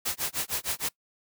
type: noise with tremolo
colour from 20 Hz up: white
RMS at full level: -28 dBFS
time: 0.05-0.89 s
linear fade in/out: 10 ms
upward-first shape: sine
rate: 6.5 Hz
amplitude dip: 100%
effects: noise-tail reverb RT60 0.1 s tail -22 dB re dry